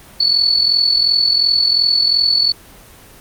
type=tone with amplitude modulation; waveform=sine; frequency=4441 Hz; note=C#8; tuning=2 cents sharp; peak=-8 dBFS; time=0.2-2.52 s; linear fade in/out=5 ms; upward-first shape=sine; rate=42.8 Hz; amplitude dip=65%; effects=pink hiss -41 dBFS RMS until 3.2 s + Opus 24 kbps